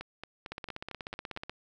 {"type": "two click trains", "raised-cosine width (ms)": 0.3, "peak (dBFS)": [-24, -22], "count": [7, 17], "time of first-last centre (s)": [[0.01, 1.364], [0.52, 1.496]], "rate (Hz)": [4.43, 16.4], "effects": []}